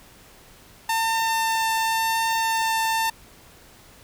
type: tone with vibrato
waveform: sawtooth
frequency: 899 Hz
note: A5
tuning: 37 cents sharp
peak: -17 dBFS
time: 0.89-3.1 s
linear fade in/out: 5 ms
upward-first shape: triangle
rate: 0.91 Hz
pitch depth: 9 cents each way
effects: pink hiss -50 dBFS RMS until 4.03 s